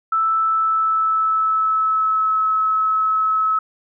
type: tone with pitch glide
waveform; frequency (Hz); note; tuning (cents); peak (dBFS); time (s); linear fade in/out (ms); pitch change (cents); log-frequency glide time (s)
sine; 1318.5 to 1292.9; E6 to E6; 0 to -34; -15; 0.12-3.59; 5; -34; 0.33-2.46
effects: none